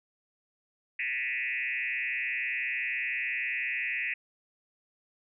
sine tone with frequency modulation, 2227 Hz, C#7, 7 cents sharp, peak -29 dBFS, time 0.99-4.14 s, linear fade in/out 5 ms, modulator 130 Hz, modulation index 3.1, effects none

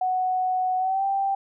sine tone with pitch glide, 741 to 784.6 Hz, F#5 to G5, +2 to +1 cents, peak -21 dBFS, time 0.01-1.35 s, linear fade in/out 5 ms, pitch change +99 cents, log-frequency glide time 0.78-1.04 s, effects none

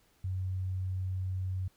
sine tone, 93.3 Hz, F#2, 15 cents sharp, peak -31 dBFS, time 0.24-1.68 s, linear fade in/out 5 ms, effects pink hiss -68 dBFS RMS until 1.76 s

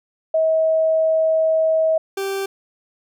sine / 40% pulse tone pair in turn, 640 / 390.6 Hz, D#5 / G4, +49 / -6 cents, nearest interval major sixth, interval 855 cents, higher first, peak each -14 / -21 dBFS, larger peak first, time 0.34-1.98 / 2.17-2.46 s, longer first, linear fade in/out 5 ms, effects none

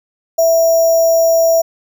sine tone with sample-and-hold, 659.3 Hz, E5, in tune, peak -8 dBFS, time 0.38-1.62 s, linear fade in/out 10 ms, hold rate 6300 Hz, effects none

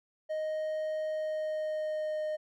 triangle tone with pitch glide, 622.3 to 615.5 Hz, D#5 to D#5, 0 to -19 cents, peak -29 dBFS, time 0.29-2.37 s, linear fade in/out 20 ms, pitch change -19 cents, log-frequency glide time 1.09-2.23 s, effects none

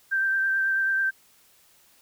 sine tone with vibrato, 1568 Hz, G6, in tune, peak -21 dBFS, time 0.11-1.11 s, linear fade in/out 20 ms, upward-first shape triangle, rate 9.2 Hz, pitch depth 21 cents each way, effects white hiss -59 dBFS RMS until 2.01 s

